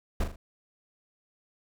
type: noise with echo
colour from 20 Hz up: brown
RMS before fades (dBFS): -25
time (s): 0.2-0.24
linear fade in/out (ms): 5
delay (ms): 40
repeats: 3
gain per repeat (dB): -7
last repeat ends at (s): 0.36
effects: none